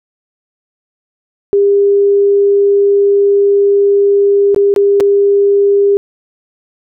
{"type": "tone with dropouts", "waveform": "sine", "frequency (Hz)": 401.7, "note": "G4", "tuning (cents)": 42, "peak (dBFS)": -6, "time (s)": [1.53, 5.97], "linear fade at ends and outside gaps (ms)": 0, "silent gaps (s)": [[4.546, 4.562], [4.74, 4.762], [5.001, 5.006]], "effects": []}